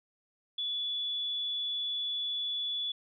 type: tone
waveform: sine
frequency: 3433 Hz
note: A7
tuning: 43 cents flat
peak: -31 dBFS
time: 0.58-2.92 s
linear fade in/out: 5 ms
effects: none